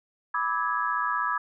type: chord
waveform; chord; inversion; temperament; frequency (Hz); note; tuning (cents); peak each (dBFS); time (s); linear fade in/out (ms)
sine; E dominant seventh; second; equal with one note detuned; 987.8 / 1174.7 / 1290.6 / 1661.2; B5 / D6 / E6 / G#6; 0 / 0 / -37 / 0; -30; 0.34-1.38; 5
effects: none